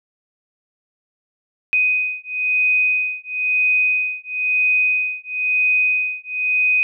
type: beating tone pair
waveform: sine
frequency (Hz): 2500 / 2501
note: D#7 / D#7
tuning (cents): +8 / +8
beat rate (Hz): 1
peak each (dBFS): -19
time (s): 1.73-6.83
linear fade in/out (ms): 0
effects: none